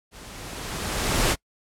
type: noise with level ramp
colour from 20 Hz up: pink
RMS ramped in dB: -44 to -19 dBFS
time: 0.11-1.36 s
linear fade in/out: 50 ms
effects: noise-tail reverb RT60 0.1 s tail -25 dB re dry + low-pass 11000 Hz 12 dB/octave